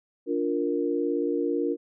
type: chord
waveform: sine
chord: Bb major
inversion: first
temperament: just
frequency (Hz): 291.4 / 349.6 / 466.2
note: D4 / F4 / Bb4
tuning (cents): -13 / +2 / 0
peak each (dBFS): -28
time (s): 0.26-1.77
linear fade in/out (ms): 50
effects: none